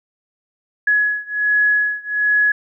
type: beating tone pair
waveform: sine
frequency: 1685 / 1686.3 Hz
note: G#6 / G#6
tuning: +25 / +26 cents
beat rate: 1.3 Hz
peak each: -17 / -18 dBFS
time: 0.87-2.52 s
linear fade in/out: 5 ms
effects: none